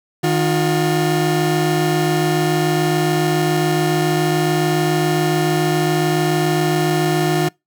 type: tone pair together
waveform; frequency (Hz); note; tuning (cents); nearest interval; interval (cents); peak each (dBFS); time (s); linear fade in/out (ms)
30% pulse; 154.8 / 356.7; D#3 / F4; -9 / +37; octave + major second; 1446; -15; 0.23-7.49; 10
effects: noise-tail reverb RT60 0.2 s tail -26 dB re dry